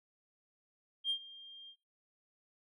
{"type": "tone with ADSR envelope", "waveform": "sine", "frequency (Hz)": 3200, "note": "G7", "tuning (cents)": 35, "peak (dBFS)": -28, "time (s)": [1.04, 1.76], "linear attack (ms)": 60, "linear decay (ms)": 83, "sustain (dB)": -21, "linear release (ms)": 70, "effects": ["noise-tail reverb RT60 0.5 s tail -25 dB re dry", "tanh soft clip ceiling -26 dBFS"]}